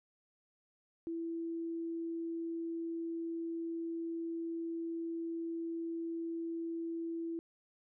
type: tone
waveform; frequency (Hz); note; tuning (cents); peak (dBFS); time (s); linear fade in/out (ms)
sine; 332.2; E4; +13; -36; 1.07-7.39; 0
effects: none